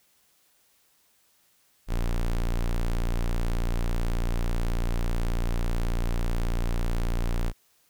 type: tone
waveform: square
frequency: 29.14 Hz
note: A#0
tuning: in tune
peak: -24 dBFS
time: 1.87-7.53 s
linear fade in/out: 50 ms
effects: white hiss -65 dBFS RMS until 7.89 s

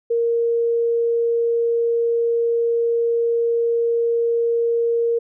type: tone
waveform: sine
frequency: 466.2 Hz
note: A#4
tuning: in tune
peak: -16 dBFS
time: 0.1-5.19 s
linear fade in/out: 10 ms
effects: none

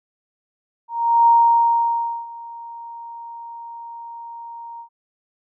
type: tone with ADSR envelope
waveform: sine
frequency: 932.3 Hz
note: A#5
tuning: in tune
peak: -9 dBFS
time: 0.88-4.89 s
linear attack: 390 ms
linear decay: 990 ms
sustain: -23 dB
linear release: 91 ms
effects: none

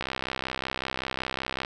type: click train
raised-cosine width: 0.3 ms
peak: -13 dBFS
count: 108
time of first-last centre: 0.01-1.649 s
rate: 65.3 Hz
effects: none

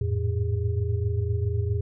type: tone cluster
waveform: sine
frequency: 86.1 / 103.1 / 110.7 / 407.4 Hz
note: F2 / G#2 / A2 / G#4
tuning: -24 / -12 / +11 / -33 cents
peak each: -26 / -34 / -26 / -34 dBFS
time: 0.01-1.81 s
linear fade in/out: 5 ms
effects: none

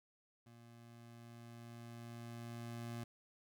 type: tone with level ramp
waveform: 25% pulse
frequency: 117.5 Hz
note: A#2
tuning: 14 cents sharp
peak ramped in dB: -55 to -39 dBFS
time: 0.46-3.04 s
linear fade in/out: 5 ms
effects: none

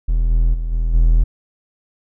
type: tone with level steps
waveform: triangle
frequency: 41 Hz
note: E1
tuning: 9 cents flat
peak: -11 / -9 / -17 / -13 / -7 dBFS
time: 0.08-1.24 s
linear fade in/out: 10 ms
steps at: 0.3 / 0.53 / 0.71 / 0.93 s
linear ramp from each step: 20 ms
effects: none

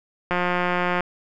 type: click train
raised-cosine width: 0.5 ms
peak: -8 dBFS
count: 125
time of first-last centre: 0.31-1.007 s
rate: 178 Hz
effects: none

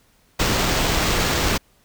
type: noise with sample-and-hold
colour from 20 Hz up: pink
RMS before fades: -20 dBFS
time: 0.39-1.58 s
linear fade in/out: 10 ms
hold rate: 11025 Hz
effects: pink hiss -59 dBFS RMS until 1.84 s

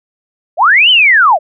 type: linear two-way sweep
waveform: sine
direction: up then down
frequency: 554.4 to 3103 to 554.4 Hz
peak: -4 dBFS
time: 0.57-1.39 s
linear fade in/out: 50 ms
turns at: 0.9 s
effects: none

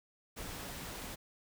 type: noise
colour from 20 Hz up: pink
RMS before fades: -44 dBFS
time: 0.36-1.16 s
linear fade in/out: 20 ms
effects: none

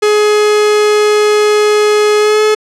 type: tone with pitch glide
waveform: 45% pulse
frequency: 420.8 to 428.2 Hz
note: G#4 to A4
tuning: +23 to -47 cents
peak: -7 dBFS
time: 0.02-2.55 s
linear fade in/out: 10 ms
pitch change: +30 cents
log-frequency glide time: 2.19-2.42 s
effects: low-pass 8000 Hz 12 dB/octave

